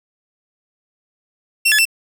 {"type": "tone with pitch steps", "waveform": "sawtooth", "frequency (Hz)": [2713, 1714, 2678], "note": ["E7", "A6", "E7"], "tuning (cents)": [49, -46, 27], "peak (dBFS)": -8, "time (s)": [1.65, 1.854], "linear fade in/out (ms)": 10, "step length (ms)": 68, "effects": []}